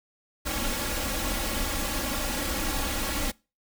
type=noise with comb filter; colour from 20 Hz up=pink; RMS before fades=-29 dBFS; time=0.45-3.32 s; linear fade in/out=20 ms; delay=3.6 ms; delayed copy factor=+0.8; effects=noise-tail reverb RT60 0.3 s tail -24 dB re dry